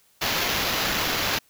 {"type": "noise with sample-and-hold", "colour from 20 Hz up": "white", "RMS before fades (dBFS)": -25, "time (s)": [0.21, 1.39], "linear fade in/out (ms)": 10, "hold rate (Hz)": 8820, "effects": ["white hiss -61 dBFS RMS until 1.49 s"]}